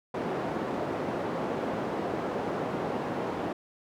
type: band-pass noise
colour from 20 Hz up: white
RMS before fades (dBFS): -32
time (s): 0.14-3.53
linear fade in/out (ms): 5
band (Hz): 170 to 630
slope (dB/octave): 12
effects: none